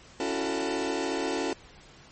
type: chord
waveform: sawtooth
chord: F# minor seventh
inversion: second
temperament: just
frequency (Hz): 277.5 / 333 / 370 / 444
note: C#4 / E4 / F#4 / A4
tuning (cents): +2 / +18 / 0 / +16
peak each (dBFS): -29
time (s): 0.2-1.53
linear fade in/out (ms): 2
effects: pink hiss -52 dBFS RMS until 2.11 s + MP3 32 kbps